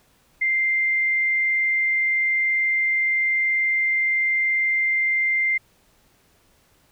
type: tone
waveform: sine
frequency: 2093 Hz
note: C7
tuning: in tune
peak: -18 dBFS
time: 0.41-5.58 s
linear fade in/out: 10 ms
effects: pink hiss -60 dBFS RMS until 6.91 s